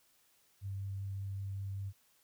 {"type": "tone with vibrato", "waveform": "sine", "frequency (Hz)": 98, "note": "G2", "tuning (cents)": 0, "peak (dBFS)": -37, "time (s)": [0.61, 1.93], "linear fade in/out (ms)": 50, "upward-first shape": "triangle", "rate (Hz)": 5.2, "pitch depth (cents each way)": 9, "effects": ["white hiss -70 dBFS RMS until 2.23 s"]}